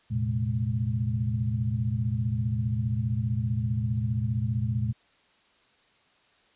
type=tone cluster; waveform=sine; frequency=85.6 / 115.2 / 130.4 / 209.8 Hz; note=F2 / A#2 / C3 / G#3; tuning=-34 / -20 / -5 / +18 cents; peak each=-34 / -26 / -33 / -34 dBFS; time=0.1-4.93 s; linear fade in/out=20 ms; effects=white hiss -63 dBFS RMS until 6.55 s + resampled to 8000 Hz